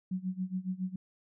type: tone with tremolo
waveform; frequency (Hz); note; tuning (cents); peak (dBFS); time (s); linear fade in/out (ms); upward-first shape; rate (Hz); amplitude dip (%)
sine; 185.6; F#3; +6; -29; 0.11-0.96; 5; sine; 7.2; 90
effects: none